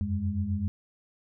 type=tone cluster; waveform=sine; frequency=87.4 / 95.1 / 205.1 Hz; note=F2 / F#2 / G#3; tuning=+2 / +48 / -21 cents; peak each=-31 dBFS; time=0.01-0.68 s; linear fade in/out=0 ms; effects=none